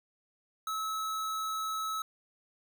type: tone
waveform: square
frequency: 1296 Hz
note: E6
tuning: 30 cents flat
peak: -33 dBFS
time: 0.67-2.02 s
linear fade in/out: 2 ms
effects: none